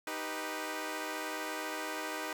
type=chord; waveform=10% pulse; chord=Eb augmented; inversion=none; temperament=equal; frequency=311.1 / 392 / 493.9 Hz; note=Eb4 / G4 / B4; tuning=0 / 0 / 0 cents; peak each=-31 / -34 / -33 dBFS; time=0.07-2.33 s; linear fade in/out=2 ms; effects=none